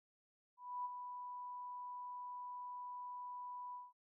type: tone with ADSR envelope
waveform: sine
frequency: 987.8 Hz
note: B5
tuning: in tune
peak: -38 dBFS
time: 0.57-3.93 s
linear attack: 280 ms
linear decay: 26 ms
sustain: -7 dB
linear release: 190 ms
effects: none